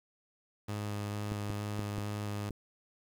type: tone with vibrato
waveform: sawtooth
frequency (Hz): 103.6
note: G#2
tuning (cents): -4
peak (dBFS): -31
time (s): 0.68-2.5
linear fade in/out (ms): 10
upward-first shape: square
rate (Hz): 2.2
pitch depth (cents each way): 9
type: clicks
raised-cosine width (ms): 3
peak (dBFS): -26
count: 5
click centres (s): 1.32 / 1.501 / 1.793 / 1.983 / 2.507
effects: 9-bit